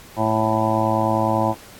harmonic tone, 110 Hz, A2, in tune, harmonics 1 / 2 / 3 / 5 / 6 / 7 / 8 / 9, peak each -25 / -25 / -25 / -25 / -25 / -25 / -25 / -25 dBFS, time 0.16-1.55 s, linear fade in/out 50 ms, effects pink hiss -44 dBFS RMS until 1.79 s + AAC 64 kbps

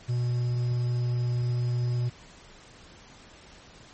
triangle tone with quantisation, 121.8 Hz, B2, 24 cents flat, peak -22 dBFS, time 0.08-2.1 s, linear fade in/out 20 ms, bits 8, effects pink hiss -51 dBFS RMS until 3.93 s + MP3 32 kbps

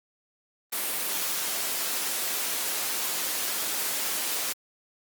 white high-pass noise, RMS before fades -29 dBFS, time 0.72-4.53 s, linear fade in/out 10 ms, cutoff 250 Hz, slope 12 dB/octave, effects Opus 32 kbps

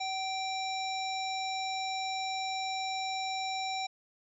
harmonic tone with a mistuned harmonic, 784 Hz, G5, in tune, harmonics 1 / 3 / 5 / 7 / 9, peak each -34 / -40 / -39 / -44 / -48 dBFS, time 0-3.87 s, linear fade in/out 10 ms, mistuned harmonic 1, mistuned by -48 cents, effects none

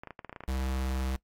clicks, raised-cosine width 0.5 ms, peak -26 dBFS, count 10, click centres 0.035 / 0.073 / 0.107 / 0.192 / 0.247 / 0.295 / 0.328 / 0.362 / 0.406 / 0.437 s
square tone, 65.41 Hz, C2, in tune, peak -30 dBFS, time 0.48-1.16 s, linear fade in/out 0 ms
effects noise-tail reverb RT60 0.1 s tail -20 dB re dry + AAC 48 kbps

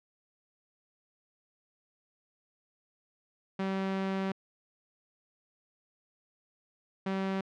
sawtooth tone bursts at uneven times, 192.3 Hz, G3, 33 cents flat, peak -26 dBFS, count 2, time 3.59-4.32 / 7.06-7.41 s, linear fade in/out 5 ms, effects low-pass 3000 Hz 12 dB/octave

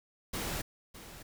pink noise with echo, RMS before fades -36 dBFS, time 0.33-0.62 s, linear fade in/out 10 ms, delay 610 ms, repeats 1, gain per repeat -13 dB, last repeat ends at 1.23 s, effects none

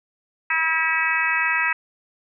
harmonic tone, 322.8 Hz, E4, 36 cents flat, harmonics 3 / 4 / 5 / 6 / 7 / 8, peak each -28 / -28 / -25 / -23 / -28 / -25 dBFS, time 0.5-1.73 s, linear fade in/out 5 ms, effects none

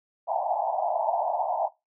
pink band-pass noise, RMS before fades -27 dBFS, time 0.27-1.69 s, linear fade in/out 20 ms, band 620 to 930 Hz, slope 96 dB/octave, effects noise-tail reverb RT60 0.2 s tail -18 dB re dry

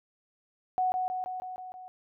sine tone with echo, 740 Hz, F#5, in tune, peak -24 dBFS, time 0.78-0.92 s, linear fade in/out 0 ms, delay 160 ms, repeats 6, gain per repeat -3 dB, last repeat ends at 1.88 s, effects none

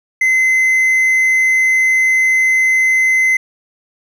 triangle tone, 2053 Hz, C7, 33 cents flat, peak -8 dBFS, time 0.21-3.37 s, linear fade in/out 5 ms, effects none

